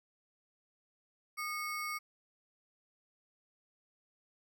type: ring-modulated tone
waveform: square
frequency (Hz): 1703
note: G#6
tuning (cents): +43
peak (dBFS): -34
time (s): 1.37-1.99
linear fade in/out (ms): 20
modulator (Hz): 480
effects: none